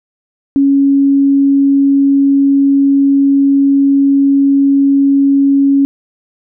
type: tone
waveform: sine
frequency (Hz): 277.2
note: C#4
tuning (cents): 0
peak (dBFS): -6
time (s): 0.56-5.85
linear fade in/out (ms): 0
effects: none